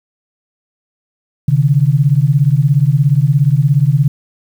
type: beating tone pair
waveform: sine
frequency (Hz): 133 / 150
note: C3 / D3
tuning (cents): +29 / +37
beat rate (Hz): 17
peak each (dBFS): -11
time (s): 1.48-4.08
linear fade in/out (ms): 5
effects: 7-bit